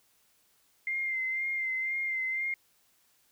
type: tone with vibrato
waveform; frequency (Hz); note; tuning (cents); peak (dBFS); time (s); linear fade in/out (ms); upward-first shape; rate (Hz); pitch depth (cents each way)
sine; 2093; C7; 0; -29; 0.87-2.54; 2; sine; 2; 31
effects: white hiss -68 dBFS RMS until 3.31 s